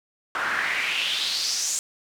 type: noise with band-pass filter sweep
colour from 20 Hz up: pink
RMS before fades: -26 dBFS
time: 0.35-1.79 s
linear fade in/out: 0 ms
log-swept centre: 1300 to 7300 Hz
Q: 3.8
effects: none